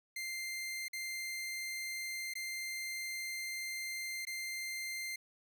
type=tone with dropouts; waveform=sawtooth; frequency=2093 Hz; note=C7; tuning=in tune; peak=-35 dBFS; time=0.16-5.16 s; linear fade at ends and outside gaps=5 ms; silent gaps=0.883-0.931 / 2.338-2.353 / 4.252-4.269 s; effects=none